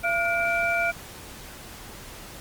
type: tone cluster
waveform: sine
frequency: 681 / 1430 / 2334 Hz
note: F5 / F6 / D7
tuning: -44 / +41 / -11 cents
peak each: -26 dBFS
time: 0.03-0.92 s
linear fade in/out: 20 ms
effects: pink hiss -42 dBFS RMS until 2.4 s + Opus 32 kbps